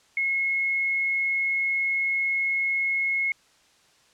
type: tone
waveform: sine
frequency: 2171 Hz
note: C#7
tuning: 37 cents flat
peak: -22 dBFS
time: 0.17-3.32 s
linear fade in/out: 2 ms
effects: white hiss -60 dBFS RMS until 4.13 s + low-pass 7000 Hz 12 dB/octave